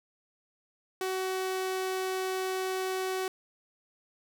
sawtooth tone, 375.8 Hz, F#4, 27 cents sharp, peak -26 dBFS, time 1.01-3.28 s, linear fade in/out 2 ms, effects none

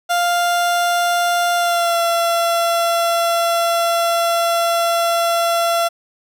30% pulse tone with pitch glide, 698.5 to 679 Hz, F5 to F5, 0 to -49 cents, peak -12 dBFS, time 0.09-5.89 s, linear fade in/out 20 ms, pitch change -49 cents, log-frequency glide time 1.56-1.99 s, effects none

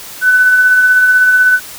sine tone with tremolo, 1500 Hz, F#6, 23 cents sharp, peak -4 dBFS, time 0.21-1.6 s, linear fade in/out 50 ms, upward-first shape sine, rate 16 Hz, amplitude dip 30%, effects white hiss -30 dBFS RMS until 1.78 s

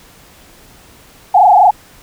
sine tone with frequency modulation, 784 Hz, G5, in tune, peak -4 dBFS, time 1.34-1.71 s, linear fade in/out 10 ms, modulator 24.9 Hz, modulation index 3.1, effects pink hiss -43 dBFS RMS until 2.02 s

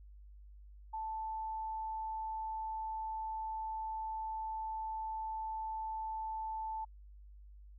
sine tone, 880 Hz, A5, in tune, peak -37 dBFS, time 0.93-6.85 s, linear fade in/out 10 ms, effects added 50 Hz sine -52 dBFS peak until 7.78 s

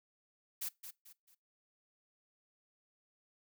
blue noise with echo, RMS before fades -39 dBFS, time 0.61-0.69 s, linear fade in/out 10 ms, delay 220 ms, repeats 3, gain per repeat -9 dB, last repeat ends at 1.35 s, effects noise-tail reverb RT60 0.2 s tail -21 dB re dry

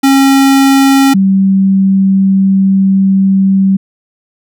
square / sine tone pair in turn, 272 / 193.13 Hz, C#4 / G3, -33 / -26 cents, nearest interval tritone, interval 593 cents, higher first, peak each -5 dBFS, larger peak neither, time 0.03-1.14 / 1.14-3.77 s, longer second, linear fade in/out 10 ms, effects none

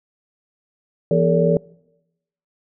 sine tone cluster, 167.5 / 241.8 / 412.4 / 454 / 572 Hz, E3 / B3 / G#4 / A#4 / D5, +28 / -36 / -12 / -46 / -46 cents, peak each -18 / -27 / -22 / -19 / -19 dBFS, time 1.11-1.57 s, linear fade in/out 2 ms, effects noise-tail reverb RT60 0.9 s tail -24 dB re dry

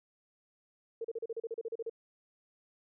sine tone bursts, 456 Hz, A#4, 38 cents flat, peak -34 dBFS, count 13, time 1.01-1.897 s, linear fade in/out 5 ms, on 35 ms, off 36 ms, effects none

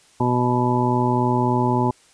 harmonic tone, 123.47 Hz, B2, in tune, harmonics 1 / 2 / 3 / 4 / 5 / 7 / 8, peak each -22 / -22 / -24 / -34 / -31 / -23 / -26 dBFS, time 0.2-1.91 s, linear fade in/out 5 ms, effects white hiss -54 dBFS RMS until 2.13 s + resampled to 22050 Hz

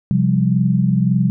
sine chord, C suspended fourth, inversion none, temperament just, 130.81 / 174.42 / 196.22 Hz, C3 / F3 / G3, 0 / -2 / +2 cents, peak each -17 dBFS, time 0.11-1.3 s, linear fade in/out 0 ms, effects none

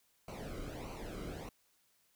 brown noise with flanger, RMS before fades -44 dBFS, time 0.28-1.49 s, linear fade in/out 2 ms, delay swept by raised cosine 0.57 to 1.16 ms, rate 1.6 Hz, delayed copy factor -0.75, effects white hiss -73 dBFS RMS until 2.15 s

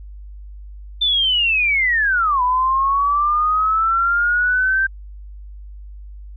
sine linear two-way sweep, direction down then up, 3572 to 986 to 1572 Hz, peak -14 dBFS, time 1.01-4.87 s, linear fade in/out 10 ms, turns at 2.42 s, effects added 50 Hz sine -33 dBFS peak until 6.36 s

